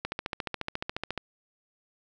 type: click train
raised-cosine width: 0.3 ms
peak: -15 dBFS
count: 17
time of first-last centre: 0.05-1.177 s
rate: 14.2 Hz
effects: none